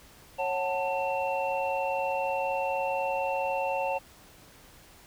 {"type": "tone cluster", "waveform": "sine", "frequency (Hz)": [549, 744, 888, 2705], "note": ["C#5", "F#5", "A5", "E7"], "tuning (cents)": [-17, 9, 16, 44], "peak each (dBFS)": [-30, -33, -31, -36], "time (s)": [0.38, 3.99], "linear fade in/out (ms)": 20, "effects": ["tanh soft clip ceiling -16 dBFS", "pink hiss -54 dBFS RMS until 5.06 s"]}